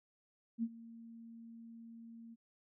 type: tone with ADSR envelope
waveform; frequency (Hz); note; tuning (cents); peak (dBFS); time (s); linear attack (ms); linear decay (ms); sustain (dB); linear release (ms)
sine; 229.6; A#3; -26; -31; 0.58-2.36; 50; 50; -19; 30
effects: none